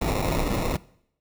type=noise with sample-and-hold; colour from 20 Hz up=pink; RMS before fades=-25 dBFS; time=0.01-0.77 s; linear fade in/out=10 ms; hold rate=1575 Hz; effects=noise-tail reverb RT60 0.7 s tail -21 dB re dry